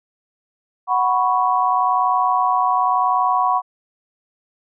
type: chord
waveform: sine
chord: F# suspended fourth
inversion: none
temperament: equal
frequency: 740 / 987.8 / 1108.7 Hz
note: F#5 / B5 / C#6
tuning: 0 / 0 / 0 cents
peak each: -19 dBFS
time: 0.87-3.62 s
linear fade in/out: 50 ms
effects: none